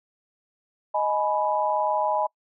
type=chord; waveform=sine; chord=G# minor; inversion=second; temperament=equal with one note detuned; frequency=622.3 / 840.7 / 987.8 Hz; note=D#5 / G#5 / B5; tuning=0 / +21 / 0 cents; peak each=-26 / -25 / -26 dBFS; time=0.94-2.27 s; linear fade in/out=10 ms; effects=noise-tail reverb RT60 0.1 s tail -26 dB re dry